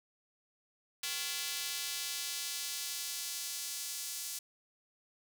square tone with high-pass filter sweep, 155.56 Hz, D#3, in tune, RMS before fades -39 dBFS, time 1.03-4.39 s, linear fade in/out 5 ms, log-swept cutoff 3200 to 6200 Hz, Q 0.9, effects none

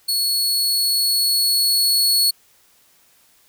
sawtooth tone with level ramp, 4377 Hz, C#8, 23 cents flat, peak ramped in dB -15 to -11 dBFS, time 0.08-2.31 s, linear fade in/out 10 ms, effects white hiss -56 dBFS RMS until 3.48 s

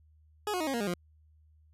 20% pulse tone with pitch steps, 418.7 / 362.4 / 313.7 / 271.5 / 235 / 203.4 / 176.04 Hz, G#4 / F#4 / D#4 / C#4 / A#3 / G#3 / F3, +14 / -36 / +14 / -36 / +14 / -36 / +14 cents, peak -25 dBFS, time 0.47-0.939 s, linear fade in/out 2 ms, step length 67 ms, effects added 77 Hz sine -59 dBFS peak until 1.73 s + resampled to 32000 Hz

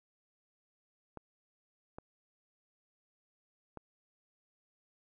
clicks, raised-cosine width 1 ms, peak -30 dBFS, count 3, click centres 1.173 / 1.985 / 3.773 s, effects none

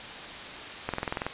click train, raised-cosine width 0.5 ms, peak -14 dBFS, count 9, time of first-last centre 0.89-1.266 s, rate 21.3 Hz, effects white hiss -39 dBFS RMS until 1.33 s + resampled to 8000 Hz

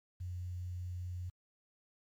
sine tone with quantisation, 89.5 Hz, F2, 43 cents sharp, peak -38 dBFS, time 0.2-1.3 s, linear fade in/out 10 ms, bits 11, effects MP3 96 kbps

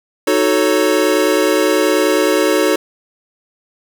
square chord, D# half-diminished seventh, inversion none, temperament equal, 311.1 / 370 / 440 / 554.4 Hz, D#4 / F#4 / A4 / C#5, 0 / 0 / 0 / 0 cents, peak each -18 dBFS, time 0.27-2.76 s, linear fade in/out 5 ms, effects none

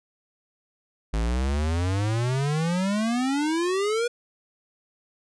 square exponential sweep, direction up, 52.5 to 487.1 Hz, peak -23 dBFS, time 1.13-4.08 s, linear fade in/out 10 ms, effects resampled to 22050 Hz

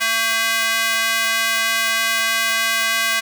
square tone with high-pass filter, 225.8 Hz, A3, 45 cents sharp, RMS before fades -19 dBFS, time 0-3.21 s, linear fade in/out 20 ms, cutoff 1700 Hz, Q 1.4, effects none

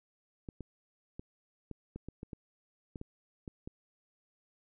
clicks, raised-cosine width 3 ms, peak -29 dBFS, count 12, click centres 0.488 / 0.607 / 1.195 / 1.713 / 1.96 / 2.086 / 2.231 / 2.332 / 2.958 / 3.014 / 3.478 / 3.675 s, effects none

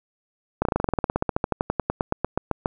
slowing click train, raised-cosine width 1 ms, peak -7 dBFS, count 28, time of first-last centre 0.62-2.659 s, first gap 32 ms, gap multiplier 1.06, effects none

